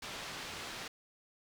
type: low-pass noise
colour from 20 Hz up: white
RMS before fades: -44 dBFS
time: 0.02-0.88 s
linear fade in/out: 5 ms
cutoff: 4000 Hz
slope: 12 dB/octave
effects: none